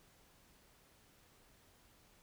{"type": "silence", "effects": ["pink hiss -67 dBFS RMS until 2.22 s"]}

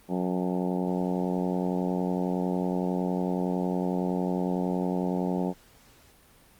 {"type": "harmonic tone with a mistuned harmonic", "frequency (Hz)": 90.9, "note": "F#2", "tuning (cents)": -30, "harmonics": [2, 3, 4, 5, 6, 7, 8, 9, 10], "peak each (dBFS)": [-28, -32, -34, -36, -38, -39, -40, -41, -42], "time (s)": [0.08, 5.54], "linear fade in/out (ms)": 50, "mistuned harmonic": 10, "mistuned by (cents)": -33, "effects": ["pink hiss -57 dBFS RMS until 6.59 s", "Opus 32 kbps"]}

